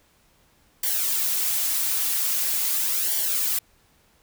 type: noise with flanger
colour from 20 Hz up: blue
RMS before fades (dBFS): -24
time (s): 0.83-3.59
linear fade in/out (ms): 5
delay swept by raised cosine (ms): 0.77 to 5.77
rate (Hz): 0.43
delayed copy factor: -0.65
effects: pink hiss -61 dBFS RMS until 4.22 s